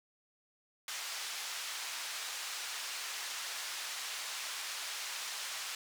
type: band-pass noise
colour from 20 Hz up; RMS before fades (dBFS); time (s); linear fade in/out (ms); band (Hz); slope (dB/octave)
white; -41; 0.88-5.75; 2; 960 to 6200; 12
effects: none